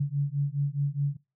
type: beating tone pair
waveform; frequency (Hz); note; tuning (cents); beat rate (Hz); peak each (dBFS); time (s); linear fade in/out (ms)
sine; 140 / 144.8; C#3 / D3; +18 / -24; 4.8; -28; 0-1.17; 10
effects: noise-tail reverb RT60 0.3 s tail -24 dB re dry